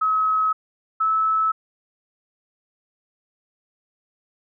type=tone pair in turn; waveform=sine; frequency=1281 / 1303.4 Hz; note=E6 / E6; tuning=-50 / -20 cents; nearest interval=unison; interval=30 cents; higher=second; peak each=-17 dBFS; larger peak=neither; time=0.01-0.53 / 1-1.52 s; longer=neither; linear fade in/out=10 ms; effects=none